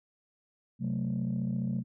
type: chord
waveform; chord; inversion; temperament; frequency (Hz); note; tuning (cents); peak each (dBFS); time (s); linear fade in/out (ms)
sine; F# diminished; second; equal; 130.81 / 185 / 220; C3 / F#3 / A3; 0 / 0 / 0; -32; 0.79-1.84; 50
effects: tanh soft clip ceiling -24 dBFS